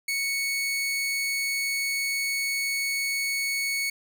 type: tone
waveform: sawtooth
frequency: 2217 Hz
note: C#7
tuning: in tune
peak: -22 dBFS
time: 0.08-3.9 s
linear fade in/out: 5 ms
effects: 10-bit